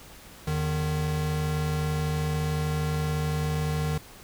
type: tone pair together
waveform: square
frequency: 81 / 152.91 Hz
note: E2 / D#3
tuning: -30 / -30 cents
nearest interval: major seventh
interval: 1100 cents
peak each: -32 / -27 dBFS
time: 0.47-3.98 s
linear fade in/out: 5 ms
effects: pink hiss -48 dBFS RMS until 4.23 s